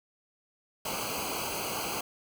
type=noise with comb filter; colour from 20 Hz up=pink; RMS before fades=-34 dBFS; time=0.85-2.01 s; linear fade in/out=5 ms; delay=0.55 ms; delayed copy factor=-0.95; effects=none